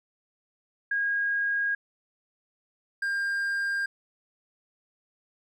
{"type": "tone pair in turn", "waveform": ["sine", "triangle"], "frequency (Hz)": [1634, 1602.2], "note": ["G#6", "G6"], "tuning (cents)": [-29, 37], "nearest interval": "unison", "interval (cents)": 34, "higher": "first", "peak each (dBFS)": [-24, -24], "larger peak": "neither", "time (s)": [[0.91, 1.75], [3.02, 3.86]], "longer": "neither", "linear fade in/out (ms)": 5, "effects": []}